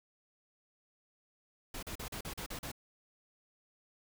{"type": "noise bursts", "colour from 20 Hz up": "pink", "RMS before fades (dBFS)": -42, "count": 8, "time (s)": [1.74, 2.717], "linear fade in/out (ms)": 5, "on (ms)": 88, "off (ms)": 39, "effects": []}